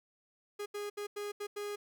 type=tone bursts at uneven times; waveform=45% pulse; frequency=411.7 Hz; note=G#4; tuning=15 cents flat; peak=-37 dBFS; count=6; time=0.59-0.66 / 0.74-0.9 / 0.97-1.07 / 1.16-1.32 / 1.4-1.47 / 1.56-1.76 s; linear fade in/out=10 ms; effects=none